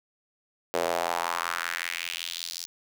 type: tone with high-pass filter sweep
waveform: square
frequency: 42.64 Hz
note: F1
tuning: 41 cents flat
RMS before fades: -31 dBFS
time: 0.74-2.66 s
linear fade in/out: 0 ms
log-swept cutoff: 490 to 5300 Hz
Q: 2.5
effects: none